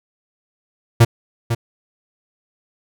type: tone with echo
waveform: 45% pulse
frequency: 116.54 Hz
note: A#2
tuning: in tune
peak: -6 dBFS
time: 1-1.05 s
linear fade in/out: 10 ms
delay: 500 ms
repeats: 1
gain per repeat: -10 dB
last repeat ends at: 1.55 s
effects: none